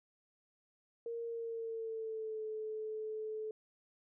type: tone with pitch glide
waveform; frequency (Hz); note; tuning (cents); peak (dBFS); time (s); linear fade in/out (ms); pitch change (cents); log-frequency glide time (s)
sine; 464.9 to 433.8; A#4 to A4; -5 to -25; -38; 1.06-3.51; 2; -120; 1.25-2.44
effects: none